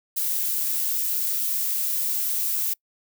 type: noise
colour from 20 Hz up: violet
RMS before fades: -25 dBFS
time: 0.16-2.74 s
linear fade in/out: 10 ms
effects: noise-tail reverb RT60 0.1 s tail -26 dB re dry